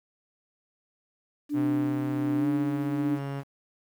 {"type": "tone with tremolo", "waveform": "sine", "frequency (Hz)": 293.7, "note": "D4", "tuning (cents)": 0, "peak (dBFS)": -23, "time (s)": [1.49, 3.19], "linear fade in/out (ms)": 50, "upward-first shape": "sine", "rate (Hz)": 1.3, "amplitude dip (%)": 45}
{"type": "tone with pitch glide", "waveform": "sawtooth", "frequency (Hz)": [129, 139.06], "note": ["C3", "C#3"], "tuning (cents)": [-24, 6], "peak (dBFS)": -27, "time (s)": [1.53, 3.44], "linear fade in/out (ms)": 50, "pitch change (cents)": 130, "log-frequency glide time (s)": [2.37, 2.46]}
{"effects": ["low-pass 2000 Hz 12 dB/octave", "9-bit"]}